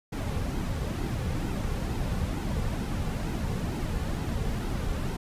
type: noise with flanger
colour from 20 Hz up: brown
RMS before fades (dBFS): -30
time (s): 0.12-5.17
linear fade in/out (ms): 10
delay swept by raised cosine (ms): 1.7 to 3.2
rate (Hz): 2.2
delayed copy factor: -0.5
effects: resampled to 32000 Hz